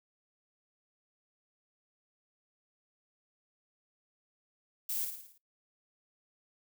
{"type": "noise with echo", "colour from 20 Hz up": "violet", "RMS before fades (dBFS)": -35, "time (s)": [4.89, 5.05], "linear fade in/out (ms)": 5, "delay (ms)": 55, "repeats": 6, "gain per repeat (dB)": -5, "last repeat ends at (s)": 5.38, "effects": ["noise-tail reverb RT60 0.2 s tail -25 dB re dry"]}